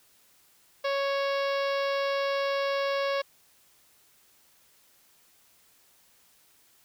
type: harmonic tone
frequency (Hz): 554.4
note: C#5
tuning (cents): 0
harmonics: 1 / 2 / 3 / 4 / 5 / 6 / 7 / 8 / 9 / 10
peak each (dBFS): -27 / -33 / -37 / -39 / -41 / -43 / -44 / -45 / -46 / -47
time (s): 0.84-3.22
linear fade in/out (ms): 10
effects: white hiss -62 dBFS RMS until 6.84 s